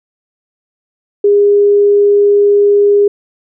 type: tone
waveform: sine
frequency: 407.7 Hz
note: G#4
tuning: 32 cents flat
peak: -5 dBFS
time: 1.24-3.08 s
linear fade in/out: 5 ms
effects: none